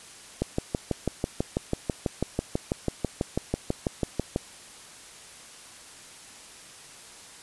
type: click train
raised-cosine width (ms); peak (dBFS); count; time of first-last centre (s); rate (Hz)
2; -11; 25; 0.42-4.361; 6.09
effects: white hiss -47 dBFS RMS until 7.42 s + resampled to 24000 Hz